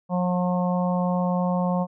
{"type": "harmonic tone", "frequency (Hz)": 179.7, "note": "F3", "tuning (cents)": 50, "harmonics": [1, 3, 4, 5, 6], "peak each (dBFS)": [-22, -28, -31, -32, -34], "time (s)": [0.09, 1.87], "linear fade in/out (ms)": 50, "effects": []}